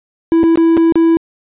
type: tone with dropouts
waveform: triangle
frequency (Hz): 330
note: E4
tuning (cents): +2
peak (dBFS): -5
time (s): 0.32-1.17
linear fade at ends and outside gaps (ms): 0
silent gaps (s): 0.432-0.438 / 0.557-0.574 / 0.769-0.775 / 0.923-0.956
effects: resampled to 8000 Hz